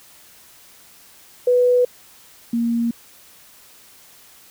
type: tone pair in turn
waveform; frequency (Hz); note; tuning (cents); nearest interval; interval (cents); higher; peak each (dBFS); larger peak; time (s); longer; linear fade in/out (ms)
sine; 493.9 / 233.5; B4 / A#3; 0 / +3; octave + minor second; 1297; first; -12 / -17; first; 1.47-1.85 / 2.53-2.91; neither; 5
effects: white hiss -48 dBFS RMS until 4.5 s